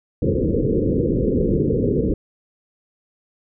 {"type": "low-pass noise", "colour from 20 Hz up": "white", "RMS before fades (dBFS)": -19, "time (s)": [0.22, 2.14], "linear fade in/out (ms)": 2, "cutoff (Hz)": 510, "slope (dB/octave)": 96, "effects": []}